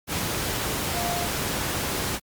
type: tone in noise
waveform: sine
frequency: 698.5 Hz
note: F5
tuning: in tune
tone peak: -29 dBFS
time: 0.92-1.29 s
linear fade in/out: 50 ms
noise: pink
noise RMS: -27 dBFS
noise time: 0.07-2.2 s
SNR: -5 dB
effects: high-pass 60 Hz 12 dB/octave + Opus 48 kbps